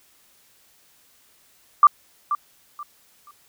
sine tone with echo, 1179 Hz, D6, 6 cents sharp, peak -7 dBFS, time 1.83-1.87 s, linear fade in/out 2 ms, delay 480 ms, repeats 3, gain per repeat -12 dB, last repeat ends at 3.31 s, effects white hiss -58 dBFS RMS until 3.48 s

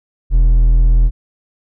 triangle tone with hard clipping, 41.2 Hz, E1, in tune, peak -8 dBFS, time 0.3-1.11 s, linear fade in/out 50 ms, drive 7 dB, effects none

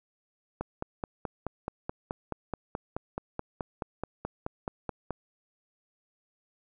click train, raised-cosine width 1 ms, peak -18 dBFS, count 22, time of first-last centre 0.61-5.107 s, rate 4.67 Hz, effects none

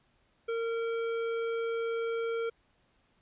sine tone with hard clipping, 459.2 Hz, A#4, 26 cents flat, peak -32 dBFS, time 0.48-2.5 s, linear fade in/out 10 ms, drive 13 dB, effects pink hiss -70 dBFS RMS until 3.21 s + resampled to 8000 Hz

